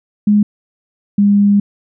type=tone pair in turn; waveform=sine; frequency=207.7 / 202.8 Hz; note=G#3 / G#3; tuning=0 / -41 cents; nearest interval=unison; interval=41 cents; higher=first; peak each=-7 / -7 dBFS; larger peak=neither; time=0.27-0.43 / 1.18-1.6 s; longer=second; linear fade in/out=5 ms; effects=none